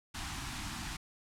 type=band-stop noise; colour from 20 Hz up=pink; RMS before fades=-40 dBFS; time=0.14-0.97 s; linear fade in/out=10 ms; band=320 to 740 Hz; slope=48 dB/octave; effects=low-pass 9000 Hz 12 dB/octave